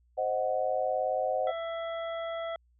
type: chord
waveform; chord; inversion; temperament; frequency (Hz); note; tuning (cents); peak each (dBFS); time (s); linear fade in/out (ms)
sine; C diminished; none; equal; 523.3 / 622.3 / 740; C5 / Eb5 / Gb5; 0 / 0 / 0; -31; 0.17-1.52; 20
type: harmonic tone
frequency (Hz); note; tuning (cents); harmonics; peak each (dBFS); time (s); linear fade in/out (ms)
664; E5; +12; 1 / 2 / 3 / 5; -33 / -41 / -45 / -48; 1.47-2.56; 2
effects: added 60 Hz sine -63 dBFS peak until 2.79 s